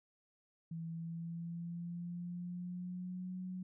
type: tone with pitch glide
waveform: sine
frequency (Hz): 164.81 to 183.93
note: E3 to F#3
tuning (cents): 0 to -10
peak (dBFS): -40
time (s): 0.71-3.63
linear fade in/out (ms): 5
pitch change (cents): +190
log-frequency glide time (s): 0.89-3.38
effects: none